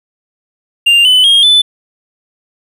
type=tone with pitch steps; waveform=triangle; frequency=2794 / 3012 / 3247 / 3500 Hz; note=F7 / F#7 / G#7 / A7; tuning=0 / +30 / -40 / -10 cents; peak=-3 dBFS; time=0.86-1.62 s; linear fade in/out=10 ms; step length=190 ms; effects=none